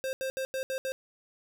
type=tone bursts at uneven times; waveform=square; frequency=528 Hz; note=C5; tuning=16 cents sharp; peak=-31 dBFS; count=6; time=0.04-0.13 / 0.21-0.3 / 0.37-0.45 / 0.54-0.63 / 0.7-0.78 / 0.85-0.92 s; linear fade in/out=0 ms; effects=none